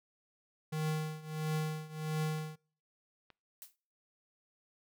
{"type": "tone with tremolo", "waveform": "square", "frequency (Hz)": 155.56, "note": "D#3", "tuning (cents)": 0, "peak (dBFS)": -31, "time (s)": [0.72, 2.56], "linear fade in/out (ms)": 10, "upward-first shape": "triangle", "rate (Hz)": 1.5, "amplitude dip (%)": 90}
{"type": "clicks", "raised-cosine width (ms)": 0.3, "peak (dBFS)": -39, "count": 2, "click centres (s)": [2.385, 3.303]}
{"type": "noise with exponential decay", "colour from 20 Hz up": "blue", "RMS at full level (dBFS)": -45, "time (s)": [3.62, 3.76], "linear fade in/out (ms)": 0, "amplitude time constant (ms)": 30}
{"effects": ["noise-tail reverb RT60 0.5 s tail -26 dB re dry"]}